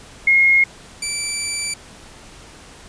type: tone pair in turn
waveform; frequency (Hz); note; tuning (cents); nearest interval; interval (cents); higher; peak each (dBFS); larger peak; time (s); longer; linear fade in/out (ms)
sine / 5% pulse; 2151 / 2328; C7 / D7; +47 / -16; minor second; 137; second; -10; neither; 0.27-0.64 / 1.02-1.74; second; 5
effects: pink hiss -42 dBFS RMS until 2.88 s + resampled to 22050 Hz